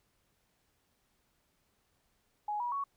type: tone with pitch steps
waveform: sine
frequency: 836 / 965.9 / 1115.9 Hz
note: G#5 / B5 / C#6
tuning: +11 / -39 / +11 cents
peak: -32 dBFS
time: 2.48-2.84 s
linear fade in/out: 5 ms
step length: 120 ms
effects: pink hiss -75 dBFS RMS until 2.96 s